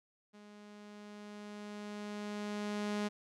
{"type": "tone with level ramp", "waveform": "sawtooth", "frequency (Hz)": 207.7, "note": "G#3", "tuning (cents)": 0, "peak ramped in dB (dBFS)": [-50, -29], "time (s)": [0.33, 3.09], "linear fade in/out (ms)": 20, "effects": ["low-pass 7000 Hz 12 dB/octave"]}